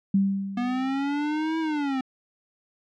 sine tone with exponential decay, 196 Hz, G3, in tune, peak -16 dBFS, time 0.14-1.16 s, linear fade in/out 5 ms, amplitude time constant 220 ms
square linear two-way sweep, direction up then down, 240.4 to 325.2 to 256.7 Hz, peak -25 dBFS, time 0.57-2.01 s, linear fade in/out 5 ms, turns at 1.59 s
effects low-pass 3000 Hz 12 dB/octave

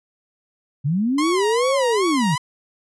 sine linear two-way sweep, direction up then down, 130 to 562 to 130 Hz, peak -17 dBFS, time 0.84-2.36 s, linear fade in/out 20 ms, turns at 1.77 s
sawtooth tone with vibrato, 1025 Hz, C6, 36 cents flat, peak -18 dBFS, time 1.18-2.38 s, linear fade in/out 5 ms, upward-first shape sine, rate 2.5 Hz, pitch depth 160 cents each way
effects resampled to 24000 Hz

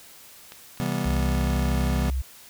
clicks, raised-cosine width 0.2 ms, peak -23 / -29 dBFS, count 2, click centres 0.521 / 0.775 s
square chord, C major seventh, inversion none, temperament just, 130.81 / 163.52 / 196.22 / 245.3 Hz, C3 / E3 / G3 / B3, 0 / -14 / +2 / -12 cents, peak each -31 dBFS, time 0.8-2.1 s, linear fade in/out 0 ms
sine tone, 65.41 Hz, C2, in tune, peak -23 dBFS, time 1.05-2.22 s, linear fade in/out 10 ms
effects white hiss -48 dBFS RMS until 2.49 s

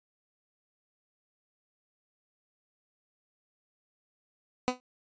15% pulse tone with exponential decay, 251.4 Hz, B3, 31 cents sharp, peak -15 dBFS, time 4.68-4.8 s, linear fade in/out 0 ms, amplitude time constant 24 ms, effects resampled to 16000 Hz

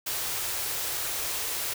white band-stop noise, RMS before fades -31 dBFS, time 0.06-1.74 s, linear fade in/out 10 ms, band 150 to 300 Hz, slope 48 dB/octave, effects none

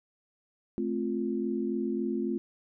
sine chord, F major, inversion first, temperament just, 218.3 / 261.9 / 349.2 Hz, A3 / C4 / F4, -13 / +2 / 0 cents, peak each -32 / -33 / -32 dBFS, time 0.78-2.38 s, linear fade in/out 0 ms, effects none

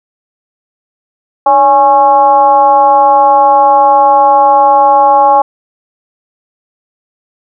sine tone with frequency modulation, 830.6 Hz, G#5, in tune, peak -3 dBFS, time 1.46-5.42 s, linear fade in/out 5 ms, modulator 263 Hz, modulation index 0.79, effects none

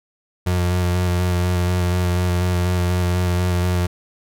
35% pulse tone with vibrato, 89.3 Hz, F2, 39 cents sharp, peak -15 dBFS, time 0.46-3.87 s, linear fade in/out 10 ms, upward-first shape square, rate 4.1 Hz, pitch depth 17 cents each way, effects none

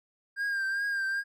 triangle tone with vibrato, 1600 Hz, G6, 35 cents sharp, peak -26 dBFS, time 0.36-1.24 s, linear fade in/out 50 ms, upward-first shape triangle, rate 2.5 Hz, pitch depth 49 cents each way, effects none

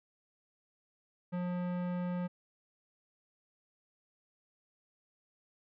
sine tone with tanh clipping, 178.3 Hz, F3, 36 cents sharp, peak -35 dBFS, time 1.32-2.28 s, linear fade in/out 20 ms, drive 18 dB, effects none

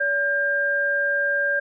sine tone pair together, 569.9 / 1600 Hz, C#5 / G6, +48 / +35 cents, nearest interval octave + tritone, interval 1787 cents, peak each -26 / -20 dBFS, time 0-1.6 s, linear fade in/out 10 ms, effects none

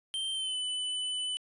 square tone with pitch glide, 3136 to 2998 Hz, G7 to F#7, 0 to +22 cents, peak -32 dBFS, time 0.14-1.37 s, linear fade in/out 0 ms, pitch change -78 cents, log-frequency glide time 0.33-0.58 s, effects resampled to 24000 Hz + 12-bit

